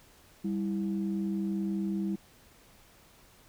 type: tone pair together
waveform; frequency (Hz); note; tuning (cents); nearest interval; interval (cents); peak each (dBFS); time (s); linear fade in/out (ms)
sine; 197.31 / 328; G3 / E4; +12 / -9; major sixth; 879; -29 / -34; 0.44-2.16; 10
effects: tanh soft clip ceiling -22 dBFS + pink hiss -59 dBFS RMS until 3.48 s